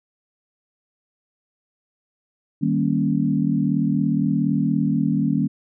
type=chord; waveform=sine; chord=Eb dominant seventh; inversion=none; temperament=equal; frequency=155.56 / 196 / 233.1 / 277.2 Hz; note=Eb3 / G3 / Bb3 / Db4; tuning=0 / 0 / 0 / 0 cents; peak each=-23 dBFS; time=2.61-5.48 s; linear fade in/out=20 ms; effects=none